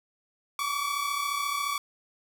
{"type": "tone pair together", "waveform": "sawtooth", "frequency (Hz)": [1125, 1159.3], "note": ["C#6", "D6"], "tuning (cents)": [25, -23], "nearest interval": "minor second", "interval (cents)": 52, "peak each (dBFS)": -27, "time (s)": [0.59, 1.78], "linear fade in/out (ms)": 2, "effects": []}